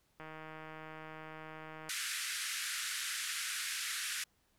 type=click train; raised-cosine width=0.5 ms; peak=-33 dBFS; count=266; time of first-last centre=0.2-1.888 s; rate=157 Hz
type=band-pass noise; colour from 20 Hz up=pink; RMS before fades=-39 dBFS; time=1.89-4.24 s; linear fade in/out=5 ms; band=1400 to 12000 Hz; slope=48 dB/octave
effects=pink hiss -74 dBFS RMS until 4.58 s